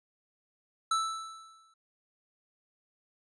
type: tone with exponential decay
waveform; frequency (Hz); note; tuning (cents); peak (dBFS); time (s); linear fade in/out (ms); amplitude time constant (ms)
square; 1318.5; E6; 0; -25; 0.91-1.74; 5; 180
effects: resampled to 22050 Hz